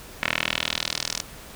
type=tone with band-pass filter sweep; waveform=10% pulse; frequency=40.19 Hz; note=E1; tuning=43 cents flat; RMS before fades=-28 dBFS; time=0.23-1.21 s; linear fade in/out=0 ms; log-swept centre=2200 to 6000 Hz; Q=2; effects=pink hiss -43 dBFS RMS until 1.55 s